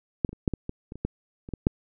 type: clicks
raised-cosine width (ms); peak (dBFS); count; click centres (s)
3; -9 / -22 / -27 / -9 / -15 / -18 / -25 / -27 / -13 / -27 / -17 / -6; 12; 0.248 / 0.292 / 0.33 / 0.478 / 0.537 / 0.694 / 0.921 / 0.956 / 1.05 / 1.489 / 1.537 / 1.669
effects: none